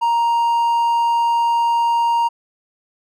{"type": "tone", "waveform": "triangle", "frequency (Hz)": 935, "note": "A#5", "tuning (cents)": 5, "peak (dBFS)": -12, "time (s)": [0.01, 2.29], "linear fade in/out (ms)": 20, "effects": []}